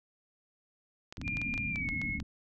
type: clicks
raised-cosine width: 0.2 ms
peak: -25 dBFS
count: 12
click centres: 1.125 / 1.171 / 1.215 / 1.279 / 1.37 / 1.416 / 1.54 / 1.578 / 1.759 / 1.889 / 2.016 / 2.201 s
type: low-pass noise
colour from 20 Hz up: white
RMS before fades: -39 dBFS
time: 1.18-2.23 s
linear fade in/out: 2 ms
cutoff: 290 Hz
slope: 96 dB/octave
type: tone with pitch glide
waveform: sine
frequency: 2400 to 2176 Hz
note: D7 to C#7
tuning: +37 to -33 cents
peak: -33 dBFS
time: 1.23-2.2 s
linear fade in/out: 50 ms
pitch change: -170 cents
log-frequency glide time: 1.7-1.9 s
effects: none